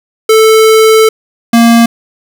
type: tone pair in turn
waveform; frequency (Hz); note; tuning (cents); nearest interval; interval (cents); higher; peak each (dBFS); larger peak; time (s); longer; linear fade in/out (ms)
square; 440 / 232.5; A4 / A#3; 0 / -4; major seventh; 1104; first; -3; neither; 0.29-1.09 / 1.53-1.86; first; 5
effects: none